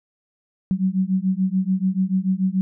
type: beating tone pair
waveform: sine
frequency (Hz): 185 / 191.9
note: F#3 / G3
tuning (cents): 0 / -37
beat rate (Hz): 6.9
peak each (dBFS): -21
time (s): 0.71-2.61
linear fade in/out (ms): 0
effects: none